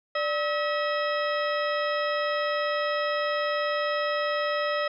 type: harmonic tone with a mistuned harmonic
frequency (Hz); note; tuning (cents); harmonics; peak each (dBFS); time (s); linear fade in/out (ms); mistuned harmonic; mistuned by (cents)
643; E5; -43; 1 / 2 / 3 / 4 / 5 / 6 / 8; -27 / -30 / -32 / -39 / -39 / -42 / -40; 0.15-4.88; 5; 1; -150
effects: none